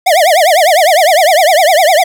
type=tone with vibrato; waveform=square; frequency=671 Hz; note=E5; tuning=31 cents sharp; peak=-6 dBFS; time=0.06-2.04 s; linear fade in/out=10 ms; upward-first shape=triangle; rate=9.9 Hz; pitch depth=280 cents each way; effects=none